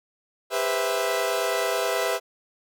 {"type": "chord", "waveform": "sawtooth", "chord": "C major seventh", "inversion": "second", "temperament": "equal with one note detuned", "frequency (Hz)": [401.6, 493.9, 523.3, 659.3], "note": ["G4", "B4", "C5", "E5"], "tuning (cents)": [42, 0, 0, 0], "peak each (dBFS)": [-26, -24, -28, -23], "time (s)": [0.5, 2.2], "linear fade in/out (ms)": 50, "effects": []}